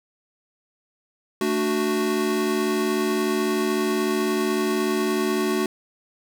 square chord, D major, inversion second, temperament equal, 220 / 293.7 / 370 Hz, A3 / D4 / F#4, 0 / 0 / 0 cents, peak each -27 / -28 / -24 dBFS, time 1.41-5.66 s, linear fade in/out 2 ms, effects none

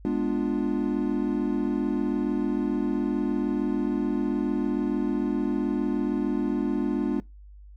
triangle chord, G# diminished seventh, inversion none, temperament equal, 207.7 / 246.9 / 293.7 / 349.2 Hz, G#3 / B3 / D4 / F4, 0 / 0 / 0 / 0 cents, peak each -28 / -27 / -25 / -29 dBFS, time 0.05-7.2 s, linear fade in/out 0 ms, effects noise-tail reverb RT60 0.2 s tail -22 dB re dry + added 50 Hz sine -44 dBFS peak until 7.76 s

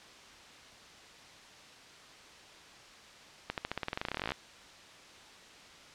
accelerating click train, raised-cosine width 0.3 ms, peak -17 dBFS, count 23, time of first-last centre 3.5-4.319 s, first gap 78 ms, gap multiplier 0.92, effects white hiss -53 dBFS RMS until 5.94 s + low-pass 5000 Hz 12 dB/octave

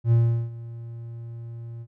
triangle tone with ADSR envelope, 116.54 Hz, A#2, in tune, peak -12 dBFS, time 0.04-1.87 s, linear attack 78 ms, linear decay 380 ms, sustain -20 dB, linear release 54 ms, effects none

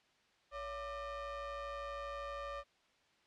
square ring-modulated tone, 311.1 Hz, D#4, in tune, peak -39 dBFS, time 0.51-2.64 s, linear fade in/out 50 ms, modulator 877 Hz, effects white hiss -71 dBFS RMS until 3.26 s + low-pass 4000 Hz 12 dB/octave

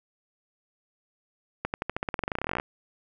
accelerating click train, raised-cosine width 0.5 ms, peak -13 dBFS, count 24, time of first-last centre 1.65-2.599 s, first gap 89 ms, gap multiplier 0.92, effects none

